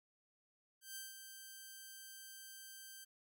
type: tone with ADSR envelope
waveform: 5% pulse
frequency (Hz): 1565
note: G6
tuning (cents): -3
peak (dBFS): -34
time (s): 0.81-3.05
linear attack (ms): 150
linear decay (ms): 170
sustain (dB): -7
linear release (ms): 15
effects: none